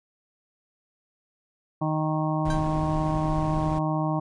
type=harmonic tone; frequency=155.56 Hz; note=D#3; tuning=in tune; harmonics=1 / 2 / 4 / 5 / 6 / 7; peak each=-26 / -29 / -32 / -33 / -34 / -34 dBFS; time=1.81-4.2 s; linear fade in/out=10 ms
type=noise; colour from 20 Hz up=brown; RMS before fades=-32 dBFS; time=2.45-3.79 s; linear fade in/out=5 ms
type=tone with exponential decay; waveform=30% pulse; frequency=784 Hz; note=G5; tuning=in tune; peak=-25 dBFS; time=2.5-2.69 s; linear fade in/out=2 ms; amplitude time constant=40 ms
effects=resampled to 22050 Hz